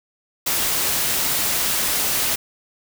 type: noise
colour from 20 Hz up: white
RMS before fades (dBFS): -21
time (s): 0.46-2.36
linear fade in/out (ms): 10
effects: none